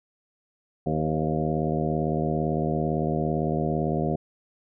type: harmonic tone with a mistuned harmonic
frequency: 77.78 Hz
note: D#2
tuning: in tune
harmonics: 1 / 2 / 3 / 4 / 5 / 6 / 7 / 8 / 9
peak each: -36 / -27 / -30 / -33 / -31 / -36 / -34 / -36 / -32 dBFS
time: 0.86-4.16 s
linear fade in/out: 5 ms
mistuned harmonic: 6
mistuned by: +43 cents
effects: none